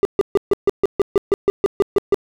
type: tone bursts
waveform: triangle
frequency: 399.1 Hz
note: G4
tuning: 31 cents sharp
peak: -8 dBFS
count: 14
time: 0.03-2.144 s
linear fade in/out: 0 ms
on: 21 ms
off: 140 ms
effects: none